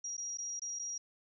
sine tone with dropouts, 5710 Hz, F8, 37 cents sharp, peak -37 dBFS, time 0.04-0.98 s, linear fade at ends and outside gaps 5 ms, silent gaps 0.169-0.178 / 0.374-0.384 / 0.595-0.618 / 0.79-0.794 s, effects none

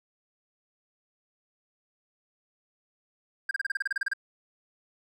triangle tone bursts, 1600 Hz, G6, 35 cents sharp, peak -23 dBFS, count 13, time 3.49-4.135 s, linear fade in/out 5 ms, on 21 ms, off 31 ms, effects none

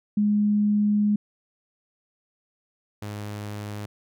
sine / sawtooth tone pair in turn, 208 / 104 Hz, G#3 / G#2, +3 / +3 cents, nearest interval octave, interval 1200 cents, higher first, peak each -18 / -28 dBFS, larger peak first, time 0.17-1.16 / 3.02-3.86 s, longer first, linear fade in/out 5 ms, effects none

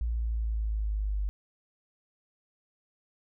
sine linear sweep, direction down, 58.1 to 49.59 Hz, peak -27 dBFS, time 0.01-1.29 s, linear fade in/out 0 ms, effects none

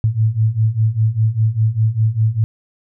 sine beating tone pair, 107.7 / 112.7 Hz, A2 / A2, -37 / +42 cents, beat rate 5 Hz, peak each -17 / -15 dBFS, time 0.04-2.44 s, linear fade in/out 0 ms, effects none

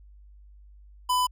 square tone, 1000 Hz, B5, 21 cents sharp, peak -22 dBFS, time 1.09-1.27 s, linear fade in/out 10 ms, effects added 50 Hz sine -48 dBFS peak until 1.31 s

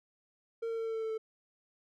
triangle tone with pitch steps, 457.7 / 454.8 / 451.9 / 449.1 / 446.2 / 443.4 / 440.6 Hz, A#4 / A#4 / A4 / A4 / A4 / A4 / A4, -32 / -43 / +46 / +35 / +24 / +13 / +2 cents, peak -31 dBFS, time 0.62-1.18 s, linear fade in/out 10 ms, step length 80 ms, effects none

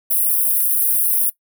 white high-pass noise, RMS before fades -17 dBFS, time 0.1-1.3 s, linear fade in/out 10 ms, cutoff 9400 Hz, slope 96 dB/octave, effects noise-tail reverb RT60 0.1 s tail -18 dB re dry

